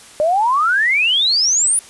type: exponential sweep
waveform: sine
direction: up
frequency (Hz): 587.3 to 9956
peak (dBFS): -12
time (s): 0.2-1.79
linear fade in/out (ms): 0
effects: white hiss -41 dBFS RMS until 1.89 s + resampled to 24000 Hz